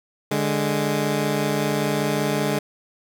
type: tone pair together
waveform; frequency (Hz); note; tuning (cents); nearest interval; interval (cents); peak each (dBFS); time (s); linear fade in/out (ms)
15% pulse; 146.87 / 207.7; D3 / G#3; 0 / 0; tritone; 600; -17; 0.31-2.59; 5
effects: none